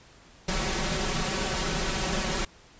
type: noise with comb filter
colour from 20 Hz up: pink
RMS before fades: -28 dBFS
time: 0.48-2.45 s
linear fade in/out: 5 ms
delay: 5.3 ms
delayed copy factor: +0.75
effects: pink hiss -54 dBFS RMS until 2.79 s + resampled to 16000 Hz